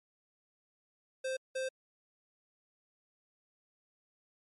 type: tone bursts at uneven times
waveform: square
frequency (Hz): 523.3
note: C5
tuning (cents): 0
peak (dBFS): -34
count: 2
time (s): 1.24-1.37 / 1.55-1.69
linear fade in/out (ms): 10
effects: MP3 48 kbps